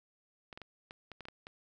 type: clicks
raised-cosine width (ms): 0.3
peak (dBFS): -30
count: 9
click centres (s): 0.528 / 0.575 / 0.617 / 0.909 / 1.117 / 1.207 / 1.254 / 1.285 / 1.469
effects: none